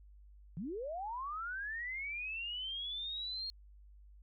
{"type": "linear sweep", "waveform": "sine", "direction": "up", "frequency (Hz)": [146.83, 4279], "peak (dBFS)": -38, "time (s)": [0.57, 3.5], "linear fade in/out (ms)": 0, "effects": ["added 50 Hz sine -55 dBFS peak until 4.22 s"]}